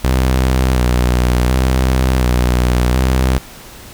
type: tone with vibrato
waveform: sawtooth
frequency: 62.8 Hz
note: B1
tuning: 30 cents sharp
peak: -7 dBFS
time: 0.04-3.38 s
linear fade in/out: 0 ms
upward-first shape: square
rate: 0.69 Hz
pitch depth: 40 cents each way
effects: pink hiss -36 dBFS RMS until 3.93 s